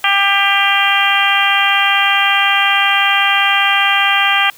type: harmonic tone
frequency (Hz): 397.2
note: G4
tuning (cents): +23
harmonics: 2 / 3 / 4 / 5 / 6 / 7 / 8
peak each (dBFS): -18 / -18 / -18 / -18 / -18 / -18 / -18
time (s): 0.04-4.5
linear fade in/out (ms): 2
effects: white hiss -42 dBFS RMS until 4.57 s